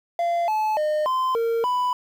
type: tone with pitch steps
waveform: triangle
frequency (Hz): 687 / 863 / 609 / 1033 / 460.2 / 993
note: F5 / A5 / D#5 / C6 / A#4 / B5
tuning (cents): -29 / -34 / -37 / -22 / -22 / +9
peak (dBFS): -18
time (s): 0.19-1.93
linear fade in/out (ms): 2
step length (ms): 290
effects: 8-bit